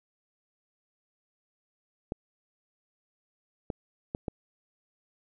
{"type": "clicks", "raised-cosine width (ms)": 2, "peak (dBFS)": -18, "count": 4, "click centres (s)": [2.121, 3.702, 4.149, 4.282], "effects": []}